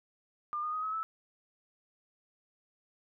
sine tone with pitch steps, 1200 / 1226.6 / 1253.9 / 1281.7 / 1310.1 Hz, D6 / D#6 / D#6 / E6 / E6, +37 / -25 / +13 / -49 / -11 cents, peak -32 dBFS, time 0.53-1.03 s, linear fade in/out 0 ms, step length 100 ms, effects none

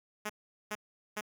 5% pulse tone bursts, 211.1 Hz, G#3, 29 cents sharp, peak -23 dBFS, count 3, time 0.25-1.211 s, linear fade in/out 10 ms, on 47 ms, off 410 ms, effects none

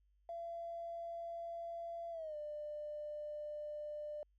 triangle tone with pitch glide, 678 to 597.1 Hz, E5 to D5, +49 to +29 cents, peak -38 dBFS, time 0.29-4.23 s, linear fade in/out 2 ms, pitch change -220 cents, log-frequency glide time 2.11-2.36 s, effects tanh soft clip ceiling -40 dBFS + added 50 Hz sine -70 dBFS peak until 4.38 s

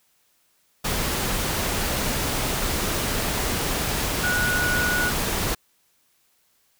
sine tone in noise, 1461 Hz, F#6, 22 cents flat, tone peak -22 dBFS, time 4.23-5.1 s, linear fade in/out 10 ms, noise pink, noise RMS -25 dBFS, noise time 0.84-5.55 s, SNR 0 dB, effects white hiss -65 dBFS RMS until 6.79 s

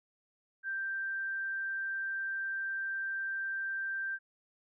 sine tone, 1572 Hz, G6, 4 cents sharp, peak -33 dBFS, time 0.63-4.19 s, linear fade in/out 50 ms, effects none

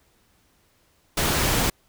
pink noise, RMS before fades -22 dBFS, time 1.17-1.7 s, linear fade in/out 5 ms, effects pink hiss -63 dBFS RMS until 1.88 s

